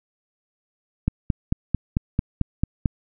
click train, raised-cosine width 5 ms, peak -7 dBFS, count 9, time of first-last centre 1.08-2.858 s, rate 4.5 Hz, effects none

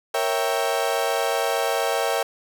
35% pulse chord, A# diminished seventh, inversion none, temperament equal, 466.2 / 554.4 / 659.3 / 784 Hz, A#4 / C#5 / E5 / G5, 0 / 0 / 0 / 0 cents, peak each -25 dBFS, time 0.14-2.23 s, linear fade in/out 5 ms, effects none

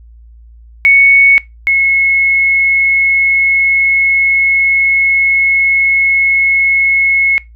sine tone pair in turn, 2217 / 2181 Hz, C#7 / C#7, 0 / -29 cents, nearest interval unison, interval 29 cents, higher first, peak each -3 / -7 dBFS, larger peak first, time 0.85-1.38 / 1.67-7.38 s, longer second, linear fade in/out 0 ms, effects noise-tail reverb RT60 0.2 s tail -21 dB re dry + added 57 Hz sine -35 dBFS peak until 7.55 s

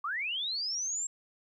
sine linear sweep, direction up, 1100 to 7580 Hz, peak -31 dBFS, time 0.04-1.07 s, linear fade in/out 5 ms, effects 12-bit

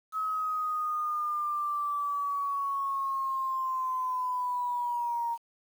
sine linear sweep, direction down, 1284 to 930 Hz, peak -28 dBFS, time 0.12-5.38 s, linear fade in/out 50 ms, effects 9-bit

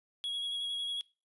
triangle tone with vibrato, 3322 Hz, G#7, in tune, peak -32 dBFS, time 0.24-1.01 s, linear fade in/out 0 ms, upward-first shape sine, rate 11 Hz, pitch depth 16 cents each way, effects noise-tail reverb RT60 0.3 s tail -21 dB re dry + resampled to 24000 Hz

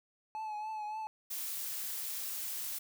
triangle tone with vibrato, 858 Hz, A5, 44 cents flat, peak -35 dBFS, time 0.35-1.07 s, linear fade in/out 0 ms, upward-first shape triangle, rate 3.5 Hz, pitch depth 46 cents each way
blue noise, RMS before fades -39 dBFS, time 1.3-2.79 s, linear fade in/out 10 ms
effects none

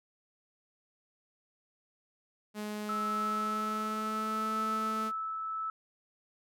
sawtooth tone with pitch glide, 210.5 to 219.4 Hz, G#3 to A3, +24 to -5 cents, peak -32 dBFS, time 2.54-5.12 s, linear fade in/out 50 ms, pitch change +71 cents, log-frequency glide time 3.05-4.6 s
sine tone with tremolo, 1309 Hz, E6, 13 cents flat, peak -30 dBFS, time 2.89-5.7 s, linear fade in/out 2 ms, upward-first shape triangle, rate 0.7 Hz, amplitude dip 40%
effects none

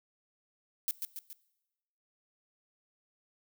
violet noise with echo, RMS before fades -31 dBFS, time 0.88-0.91 s, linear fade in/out 0 ms, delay 140 ms, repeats 3, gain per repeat -5 dB, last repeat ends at 1.33 s, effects noise-tail reverb RT60 1.0 s tail -20 dB re dry

